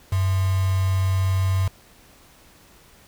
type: tone with quantisation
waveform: sine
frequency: 94.6 Hz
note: F#2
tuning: 39 cents sharp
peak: -18 dBFS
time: 0.12-1.68 s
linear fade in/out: 5 ms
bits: 5
effects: pink hiss -52 dBFS RMS until 3.07 s